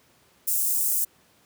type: high-pass noise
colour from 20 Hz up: white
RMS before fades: -24 dBFS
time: 0.47-1.05 s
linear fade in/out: 10 ms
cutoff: 7600 Hz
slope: 24 dB/octave
effects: pink hiss -60 dBFS RMS until 1.45 s + high-pass 100 Hz 12 dB/octave